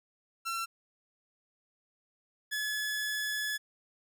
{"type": "tone pair in turn", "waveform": "sawtooth", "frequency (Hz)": [1352, 1708.3], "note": ["E6", "G#6"], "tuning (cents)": [43, 48], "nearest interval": "major third", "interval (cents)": 405, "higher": "second", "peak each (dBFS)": [-29, -28], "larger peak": "second", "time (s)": [[0.45, 0.66], [2.51, 3.58]], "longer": "second", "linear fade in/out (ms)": 20, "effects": []}